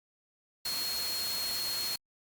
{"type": "tone in noise", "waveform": "sine", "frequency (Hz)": 4281, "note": "C8", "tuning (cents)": 39, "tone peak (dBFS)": -33, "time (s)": [0.65, 1.96], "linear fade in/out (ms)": 5, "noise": "white", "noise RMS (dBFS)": -37, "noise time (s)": [0.65, 1.96], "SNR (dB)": 1, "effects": ["Opus 48 kbps"]}